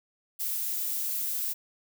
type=noise; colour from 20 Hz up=violet; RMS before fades=-31 dBFS; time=0.39-1.54 s; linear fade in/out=20 ms; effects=none